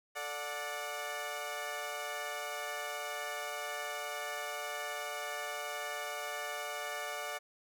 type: chord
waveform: 15% pulse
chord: D major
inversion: second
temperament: equal with one note detuned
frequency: 440 / 587.3 / 729.4 Hz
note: A4 / D5 / F#5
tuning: 0 / 0 / -25 cents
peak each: -40 / -34 / -35 dBFS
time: 0.15-7.39 s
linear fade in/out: 20 ms
effects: none